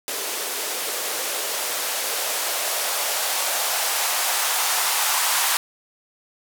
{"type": "noise with band-pass filter sweep", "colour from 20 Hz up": "violet", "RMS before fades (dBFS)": -24, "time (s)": [0.08, 5.57], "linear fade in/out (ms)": 0, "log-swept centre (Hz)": [400, 920], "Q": 2, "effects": []}